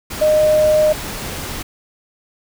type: tone in noise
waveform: sine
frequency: 614 Hz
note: D#5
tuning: 23 cents flat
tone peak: -10 dBFS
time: 0.21-0.93 s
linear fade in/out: 10 ms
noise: pink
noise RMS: -27 dBFS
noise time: 0.1-1.63 s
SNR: +14 dB
effects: none